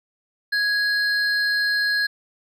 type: tone pair together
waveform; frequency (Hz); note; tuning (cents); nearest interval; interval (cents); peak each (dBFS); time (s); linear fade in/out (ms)
triangle; 1661.2 / 4186; G#6 / C8; 0 / 0; octave + major third; 1600; -18 / -24; 0.52-2.07; 10
effects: none